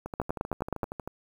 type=two click trains; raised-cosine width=1 ms; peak=-14 / -21 dBFS; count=7 / 14; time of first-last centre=0.2-0.832 / 0.06-1.076 s; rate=9.49 / 12.8 Hz; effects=8-bit